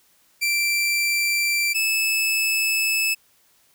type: tone pair in turn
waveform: sawtooth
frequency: 2349 / 2612 Hz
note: D7 / E7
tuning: 0 / -17 cents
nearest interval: major second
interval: 183 cents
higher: second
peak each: -16 dBFS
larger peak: neither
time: 0.41-1.74 / 1.74-3.15 s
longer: second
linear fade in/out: 20 ms
effects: white hiss -60 dBFS RMS until 3.74 s